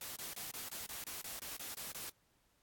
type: noise bursts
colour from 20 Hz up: white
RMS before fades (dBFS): -45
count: 12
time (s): 0.01-2.096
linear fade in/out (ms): 2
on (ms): 150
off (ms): 26
effects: pink hiss -75 dBFS RMS until 2.62 s + AAC 64 kbps